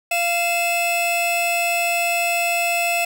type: tone pair together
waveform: 45% pulse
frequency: 692.4 / 2614 Hz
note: F5 / E7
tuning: -15 / -15 cents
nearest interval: octave + major seventh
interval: 2300 cents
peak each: -21 dBFS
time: 0.11-3.05 s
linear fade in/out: 5 ms
effects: none